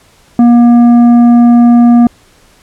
triangle tone with tanh clipping, 238.3 Hz, A#3, 38 cents sharp, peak -3 dBFS, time 0.39-2.07 s, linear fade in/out 2 ms, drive 12 dB, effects pink hiss -45 dBFS RMS until 2.62 s + low-pass 11000 Hz 12 dB/octave

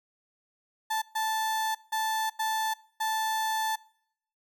35% pulse tone bursts at uneven times, 879 Hz, A5, 2 cents flat, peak -25 dBFS, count 5, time 0.9-1.02 / 1.15-1.75 / 1.92-2.3 / 2.39-2.74 / 3-3.76 s, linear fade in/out 10 ms, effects noise-tail reverb RT60 0.7 s tail -24 dB re dry

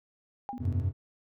sine tone with exponential decay, 807 Hz, G#5, 50 cents flat, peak -30 dBFS, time 0.49-0.65 s, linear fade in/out 0 ms, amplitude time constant 33 ms
sine tone bursts, 246.9 Hz, B3, in tune, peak -36 dBFS, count 4, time 0.53-0.799 s, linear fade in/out 0 ms, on 50 ms, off 23 ms
triangle chord, F suspended second, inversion none, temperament equal with one note detuned, 87.31 / 98 / 128.79 Hz, F2 / G2 / C3, 0 / 0 / -27 cents, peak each -28 / -28 / -33 dBFS, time 0.59-0.93 s, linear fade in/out 50 ms
effects none

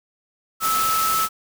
sine tone in noise, 1306 Hz, E6, 17 cents flat, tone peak -19 dBFS, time 0.6-1.29 s, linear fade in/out 50 ms, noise white, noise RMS -25 dBFS, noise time 0.6-1.29 s, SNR +3 dB, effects none

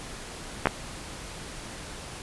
clicks, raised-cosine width 0.5 ms, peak -5 dBFS, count 2, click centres 0.657 / 0.671 s, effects pink hiss -40 dBFS RMS until 2.22 s + resampled to 24000 Hz

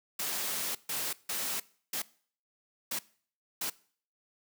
white noise bursts at uneven times, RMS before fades -34 dBFS, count 6, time 0.19-0.75 / 0.89-1.13 / 1.29-1.6 / 1.93-2.02 / 2.91-2.99 / 3.61-3.7 s, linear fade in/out 5 ms, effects noise-tail reverb RT60 0.5 s tail -21 dB re dry + high-pass 150 Hz 12 dB/octave

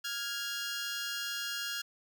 15% pulse tone pair together, 1404 / 1654.8 Hz, F6 / G#6, +9 / -7 cents, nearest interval minor third, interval 284 cents, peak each -31 / -31 dBFS, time 0.04-1.82 s, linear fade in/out 10 ms, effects none

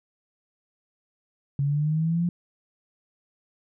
sine exponential sweep, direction up, 138.59 to 175.7 Hz, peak -21 dBFS, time 1.59-2.29 s, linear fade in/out 2 ms, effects none

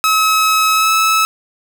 sawtooth tone with pitch glide, 1285 to 1300.7 Hz, E6 to E6, -45 to -24 cents, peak -7 dBFS, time 0.04-1.25 s, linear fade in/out 0 ms, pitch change +21 cents, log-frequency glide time 0.73-0.9 s, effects none

